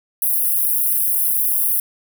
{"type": "high-pass noise", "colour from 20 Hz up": "white", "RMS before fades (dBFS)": -18, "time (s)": [0.22, 1.8], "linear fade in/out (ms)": 2, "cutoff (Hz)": 9800, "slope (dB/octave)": 96, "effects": []}